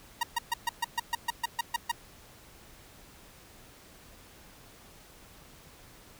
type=tone bursts; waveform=sawtooth; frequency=940 Hz; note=A#5; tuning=14 cents sharp; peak=-22 dBFS; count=12; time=0.21-1.916 s; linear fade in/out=5 ms; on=23 ms; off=130 ms; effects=pink hiss -54 dBFS RMS until 6.19 s